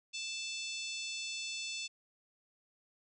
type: harmonic tone with a mistuned harmonic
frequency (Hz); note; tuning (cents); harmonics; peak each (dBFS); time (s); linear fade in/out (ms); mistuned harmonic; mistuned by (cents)
880; A5; 0; 3 / 4 / 5 / 6 / 7 / 8 / 9; -42 / -44 / -46 / -48 / -49 / -50 / -51; 0.13-1.88; 20; 7; -15
effects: none